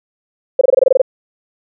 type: tone bursts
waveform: sine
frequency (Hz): 526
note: C5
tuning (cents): +9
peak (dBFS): -4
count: 10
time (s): 0.59-1.017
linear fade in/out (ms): 5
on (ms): 22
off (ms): 23
effects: none